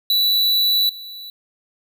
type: tone with level steps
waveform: square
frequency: 3951 Hz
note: B7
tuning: in tune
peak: -15 / -33 dBFS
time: 0.1-1.3 s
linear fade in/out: 2 ms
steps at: 0.89 s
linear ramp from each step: 5 ms
effects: none